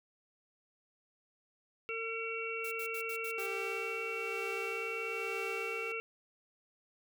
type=harmonic tone; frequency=452.7 Hz; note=A4; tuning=49 cents sharp; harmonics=1 / 3 / 5 / 6; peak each=-40 / -44 / -42 / -40 dBFS; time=1.89-6 s; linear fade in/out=0 ms
type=noise bursts; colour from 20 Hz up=blue; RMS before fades=-47 dBFS; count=6; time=2.64-3.465 s; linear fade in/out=5 ms; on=75 ms; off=75 ms
type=tone with tremolo; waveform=sawtooth; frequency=392 Hz; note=G4; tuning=in tune; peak=-36 dBFS; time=3.38-5.92 s; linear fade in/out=2 ms; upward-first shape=sine; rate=1.1 Hz; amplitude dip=50%
effects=none